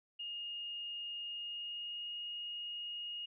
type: tone with pitch glide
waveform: sine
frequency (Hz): 2845 to 2865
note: F7 to F7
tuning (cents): +31 to +44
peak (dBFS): -40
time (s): 0.19-3.26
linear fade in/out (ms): 10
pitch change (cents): +13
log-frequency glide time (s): 1.24-2.13
effects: none